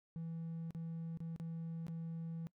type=tone with dropouts; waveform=triangle; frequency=164.81 Hz; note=E3; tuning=in tune; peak=-38 dBFS; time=0.16-2.47 s; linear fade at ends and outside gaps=0 ms; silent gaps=0.707-0.748 / 1.173-1.204 / 1.362-1.399 / 1.867-1.882 s; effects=noise-tail reverb RT60 0.1 s tail -22 dB re dry + tanh soft clip ceiling -35 dBFS